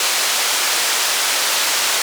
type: band-pass noise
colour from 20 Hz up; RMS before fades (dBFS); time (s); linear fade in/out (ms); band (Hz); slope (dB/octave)
white; -18; 0-2.02; 2; 550 to 7100; 12
effects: none